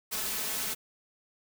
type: noise with comb filter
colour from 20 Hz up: white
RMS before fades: -33 dBFS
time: 0.11-0.75 s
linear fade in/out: 20 ms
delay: 4.6 ms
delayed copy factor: +0.6
effects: none